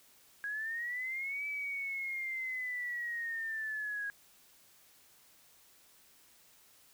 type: linear two-way sweep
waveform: sine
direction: up then down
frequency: 1640 to 2307 to 1640 Hz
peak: -35 dBFS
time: 0.44-4.1 s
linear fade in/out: 0 ms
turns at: 1.46 s
effects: white hiss -63 dBFS RMS until 6.93 s